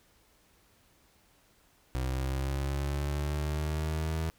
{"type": "linear sweep", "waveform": "30% pulse", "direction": "up", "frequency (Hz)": [63.8, 80.9], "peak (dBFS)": -27, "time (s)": [1.95, 4.3], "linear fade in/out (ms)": 0, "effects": ["pink hiss -65 dBFS RMS until 4.38 s"]}